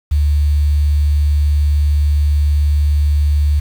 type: tone with quantisation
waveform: sine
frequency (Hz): 73.42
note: D2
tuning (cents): 0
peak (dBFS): -10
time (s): 0.11-3.6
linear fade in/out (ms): 10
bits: 6
effects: none